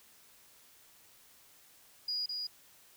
sine tone with echo, 4892 Hz, D#8, 30 cents flat, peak -32 dBFS, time 2.08-2.26 s, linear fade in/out 5 ms, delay 210 ms, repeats 1, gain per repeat -3 dB, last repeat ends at 2.47 s, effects white hiss -61 dBFS RMS until 2.96 s

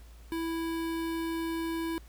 square tone with notch filter, 329.6 Hz, E4, in tune, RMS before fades -33 dBFS, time 0.32-1.98 s, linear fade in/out 0 ms, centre 6400 Hz, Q 1.6, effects added 57 Hz sine -48 dBFS peak until 2.08 s + pink hiss -60 dBFS RMS until 2.08 s

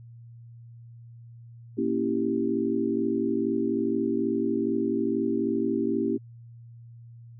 sine chord, A# diminished seventh, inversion none, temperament equal, 233.1 / 277.2 / 329.6 / 392 Hz, A#3 / C#4 / E4 / G4, 0 / 0 / 0 / 0 cents, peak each -29 dBFS, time 1.77-6.18 s, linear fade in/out 20 ms, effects added 117 Hz sine -44 dBFS peak until 7.39 s

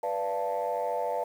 sine chord, B half-diminished seventh, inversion none, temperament equal with one note detuned, 493.9 / 587.3 / 688.8 / 880 Hz, B4 / D5 / F5 / A5, 0 / 0 / -24 / 0 cents, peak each -32 dBFS, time 0.03-1.24 s, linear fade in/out 5 ms, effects tanh soft clip ceiling -21 dBFS + 9-bit

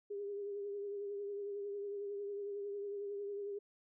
sine tone with vibrato, 404.6 Hz, G#4, 45 cents flat, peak -39 dBFS, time 0.1-3.59 s, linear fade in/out 10 ms, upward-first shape triangle, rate 11 Hz, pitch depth 39 cents each way, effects none

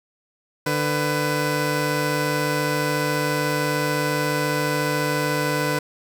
15% pulse tone pair together, 148.65 / 500 Hz, D3 / B4, +21 / +21 cents, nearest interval octave + major sixth, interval 2100 cents, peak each -17 dBFS, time 0.66-5.79 s, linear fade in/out 5 ms, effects none

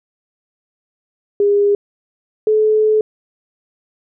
sine tone pair in turn, 406.8 / 431 Hz, G#4 / A4, -36 / -36 cents, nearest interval minor second, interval 100 cents, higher second, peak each -10 dBFS, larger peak neither, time 1.4-1.75 / 2.47-3.01 s, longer second, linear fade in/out 2 ms, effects none

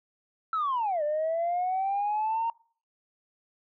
sine linear two-way sweep, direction down then up, 1340 to 587.3 to 927 Hz, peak -24 dBFS, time 0.53-2.5 s, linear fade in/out 2 ms, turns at 1.03 s, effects noise-tail reverb RT60 0.5 s tail -26 dB re dry + tanh soft clip ceiling -22 dBFS

